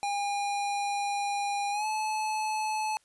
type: tone with pitch glide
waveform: square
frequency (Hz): 810 to 863.1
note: G#5 to A5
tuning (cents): -43 to -34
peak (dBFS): -29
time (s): 0.03-2.97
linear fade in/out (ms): 0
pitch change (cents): +109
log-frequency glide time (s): 1.71-1.86
effects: white hiss -67 dBFS RMS until 3.04 s + resampled to 24000 Hz